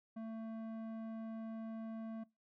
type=tone with low-pass filter; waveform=square; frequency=223.4 Hz; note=A3; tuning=27 cents sharp; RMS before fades=-45 dBFS; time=0.16-2.24 s; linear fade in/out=10 ms; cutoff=1000 Hz; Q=0.67; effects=noise-tail reverb RT60 0.2 s tail -21 dB re dry